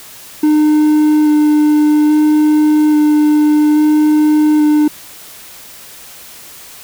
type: tone with vibrato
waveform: triangle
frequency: 302.2 Hz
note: D4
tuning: 50 cents sharp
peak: -5 dBFS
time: 0.43-4.88 s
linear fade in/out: 5 ms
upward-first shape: square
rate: 0.6 Hz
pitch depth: 9 cents each way
effects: white hiss -35 dBFS RMS until 6.83 s